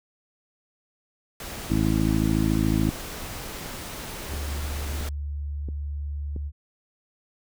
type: noise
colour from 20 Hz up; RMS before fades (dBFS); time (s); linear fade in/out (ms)
pink; -36; 1.4-5.09; 2
type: harmonic tone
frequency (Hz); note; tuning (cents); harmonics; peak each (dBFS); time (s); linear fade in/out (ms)
53.8; A1; -38; 1 / 2 / 3 / 4 / 5 / 6; -27 / -27 / -27 / -27 / -27 / -27; 1.7-2.9; 5
type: click train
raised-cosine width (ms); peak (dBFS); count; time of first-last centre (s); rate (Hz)
3; -23; 5; 3.66-6.363; 1.48
type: tone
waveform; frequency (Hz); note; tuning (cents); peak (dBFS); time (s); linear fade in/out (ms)
sine; 72.4; D2; -24; -28; 4.27-6.52; 50
effects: none